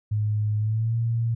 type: tone with pitch glide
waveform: sine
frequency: 106 to 115.59 Hz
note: G#2 to A#2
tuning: +36 to -14 cents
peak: -21 dBFS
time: 0.11-1.35 s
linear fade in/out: 10 ms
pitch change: +150 cents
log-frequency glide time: 0.58-0.96 s
effects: none